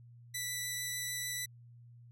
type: tone with vibrato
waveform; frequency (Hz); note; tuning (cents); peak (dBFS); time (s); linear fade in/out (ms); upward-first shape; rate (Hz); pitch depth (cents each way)
10% pulse; 1975.5; B6; 0; -27; 0.34-1.46; 10; triangle; 6.7; 9
effects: added 119 Hz sine -53 dBFS peak until 2.11 s